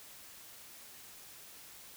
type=silence; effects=white hiss -53 dBFS RMS until 1.96 s